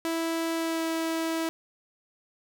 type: tone with pitch glide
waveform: sawtooth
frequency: 329 to 326 Hz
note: E4 to E4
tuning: -3 to -19 cents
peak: -23 dBFS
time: 0.05-1.49 s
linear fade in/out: 0 ms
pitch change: -16 cents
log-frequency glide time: 0.54-0.84 s
effects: none